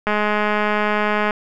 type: click train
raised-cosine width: 0.5 ms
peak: -5 dBFS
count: 261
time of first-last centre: 0.07-1.308 s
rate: 210 Hz
effects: none